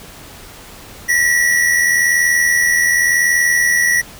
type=tone pair together; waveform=square; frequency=1860 / 1940.9 Hz; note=A#6 / B6; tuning=-4 / -31 cents; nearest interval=minor second; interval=73 cents; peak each=-19 / -13 dBFS; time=1.08-4.02 s; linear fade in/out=20 ms; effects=pink hiss -37 dBFS RMS until 4.19 s